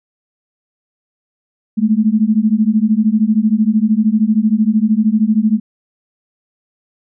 sine beating tone pair, 210 / 223 Hz, G#3 / A3, +19 / +23 cents, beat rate 13 Hz, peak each -13 dBFS, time 1.77-5.6 s, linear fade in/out 20 ms, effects none

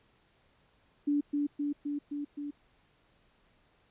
sine tone with echo, 289.9 Hz, D4, 22 cents flat, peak -25 dBFS, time 1.07-1.21 s, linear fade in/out 10 ms, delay 260 ms, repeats 5, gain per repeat -2 dB, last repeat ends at 2.51 s, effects pink hiss -68 dBFS RMS until 3.9 s + resampled to 8000 Hz

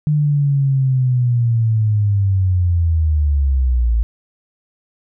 sine linear sweep, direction down, 151.5 to 54.8 Hz, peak -12 dBFS, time 0.07-4.03 s, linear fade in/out 0 ms, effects none

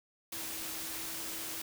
sine tone in noise, 324.1 Hz, E4, 29 cents flat, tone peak -51 dBFS, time 0.32-1.62 s, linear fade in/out 5 ms, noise white, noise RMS -40 dBFS, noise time 0.32-1.62 s, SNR -14 dB, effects none

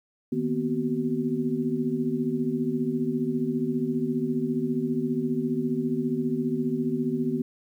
sine tone cluster, 155.5 / 237.6 / 252.4 / 378.5 Hz, D#3 / A#3 / B3 / F#4, -1 / +33 / +38 / +39 cents, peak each -33 / -28 / -28 / -31 dBFS, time 0.32-7.42 s, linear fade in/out 5 ms, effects 10-bit

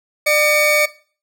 40% pulse tone pair together, 600 / 2254 Hz, D5 / C#7, +37 / +28 cents, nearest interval octave + major seventh, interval 2291 cents, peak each -15 dBFS, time 0.26-0.86 s, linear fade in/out 10 ms, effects noise-tail reverb RT60 0.4 s tail -17 dB re dry

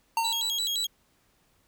square tone with exponential decay, 913 Hz, A#5, 36 cents flat, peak -22 dBFS, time 0.17-0.63 s, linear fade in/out 2 ms, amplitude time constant 98 ms
35% pulse tone with vibrato, 3595 Hz, A7, 36 cents sharp, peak -25 dBFS, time 0.24-0.87 s, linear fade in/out 10 ms, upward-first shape square, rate 5.8 Hz, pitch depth 160 cents each way
effects pink hiss -67 dBFS RMS until 1.67 s

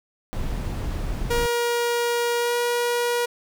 brown noise, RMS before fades -27 dBFS, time 0.33-1.46 s, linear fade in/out 0 ms
sawtooth tone with pitch glide, 475.3 to 480 Hz, A#4 to B4, +34 to -49 cents, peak -17 dBFS, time 1.3-3.26 s, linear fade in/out 10 ms, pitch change +17 cents, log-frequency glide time 2.38-2.55 s
effects none

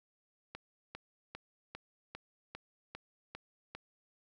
click train, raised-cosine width 0.3 ms, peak -27 dBFS, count 9, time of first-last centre 0.55-3.75 s, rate 2.5 Hz, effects none

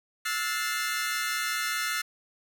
sawtooth chord, F# half-diminished seventh, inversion third, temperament equal with one note detuned, 1318.5 / 1443.7 / 1760 / 2093 Hz, E6 / F#6 / A6 / C7, 0 / -43 / 0 / 0 cents, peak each -30 dBFS, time 0.25-2.02 s, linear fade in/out 10 ms, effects none

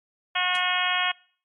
harmonic tone, 362.4 Hz, F#4, 36 cents flat, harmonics 2 / 3 / 4 / 5 / 6 / 7 / 8 / 9, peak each -30 / -30 / -30 / -30 / -30 / -30 / -30 / -30 dBFS, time 0.35-1.12 s, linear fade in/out 10 ms
white noise with exponential decay, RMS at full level -37 dBFS, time 0.55-0.65 s, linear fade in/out 0 ms, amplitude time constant 20 ms
effects noise-tail reverb RT60 0.5 s tail -25 dB re dry + MP3 48 kbps

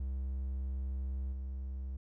triangle tone with level steps, 65.9 Hz, C2, 13 cents sharp, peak -32 / -35 dBFS, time 0-1.97 s, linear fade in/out 5 ms, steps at 1.32 s, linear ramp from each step 10 ms, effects none

